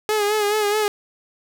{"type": "tone with vibrato", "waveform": "sawtooth", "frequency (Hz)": 419.5, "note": "G#4", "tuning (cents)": 17, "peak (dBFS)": -14, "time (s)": [0.09, 0.88], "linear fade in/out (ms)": 0, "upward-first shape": "sine", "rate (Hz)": 4.7, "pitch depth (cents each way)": 51, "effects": []}